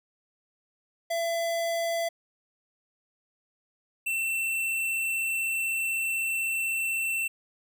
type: tone pair in turn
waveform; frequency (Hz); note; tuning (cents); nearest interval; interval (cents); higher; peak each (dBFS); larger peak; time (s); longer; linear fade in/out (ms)
square; 672 / 2688; E5 / E7; +33 / +33; 2 octaves; 2400; second; -27; neither; 1.1-2.09 / 4.06-7.28; second; 10
effects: none